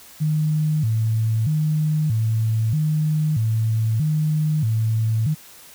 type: tone with vibrato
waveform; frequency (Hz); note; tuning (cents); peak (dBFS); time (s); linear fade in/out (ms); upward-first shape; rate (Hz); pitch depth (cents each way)
sine; 130.81; C3; 0; -17; 0.2-5.35; 20; square; 0.79; 280
effects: white hiss -45 dBFS RMS until 5.74 s